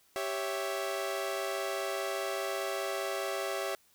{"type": "chord", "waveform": "sawtooth", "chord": "C# diminished", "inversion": "second", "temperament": "equal", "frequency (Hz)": [392, 554.4, 659.3], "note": ["G4", "C#5", "E5"], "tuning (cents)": [0, 0, 0], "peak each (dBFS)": -33, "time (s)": [0.16, 3.75], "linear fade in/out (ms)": 0, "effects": ["white hiss -66 dBFS RMS until 3.94 s"]}